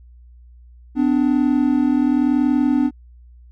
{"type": "tone pair together", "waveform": "triangle", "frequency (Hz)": [253.1, 294], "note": ["B3", "D4"], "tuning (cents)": [43, 2], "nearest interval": "minor third", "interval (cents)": 259, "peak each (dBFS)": -15, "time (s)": [0.95, 2.91], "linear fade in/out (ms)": 50, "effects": ["added 60 Hz sine -42 dBFS peak until 3.51 s"]}